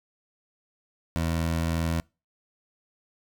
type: tone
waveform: 20% pulse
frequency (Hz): 82.41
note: E2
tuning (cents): 0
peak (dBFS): -20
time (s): 1.16-2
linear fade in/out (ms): 0
effects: noise-tail reverb RT60 0.3 s tail -26 dB re dry